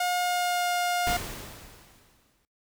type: tone with pitch glide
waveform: sawtooth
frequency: 716 to 709.4 Hz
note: F5 to F5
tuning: +43 to +27 cents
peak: -21 dBFS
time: 0-1.17 s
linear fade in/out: 5 ms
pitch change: -16 cents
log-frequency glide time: 0.16-0.71 s
type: noise with exponential decay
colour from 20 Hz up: pink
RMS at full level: -31 dBFS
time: 1.07-2.45 s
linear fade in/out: 0 ms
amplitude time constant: 300 ms
effects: noise-tail reverb RT60 0.2 s tail -23 dB re dry